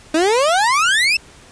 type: exponential sweep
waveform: 30% pulse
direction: up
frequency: 304.1 to 2717 Hz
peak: -10 dBFS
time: 0.14-1.17 s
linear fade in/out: 5 ms
effects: pink hiss -44 dBFS RMS until 1.51 s + resampled to 22050 Hz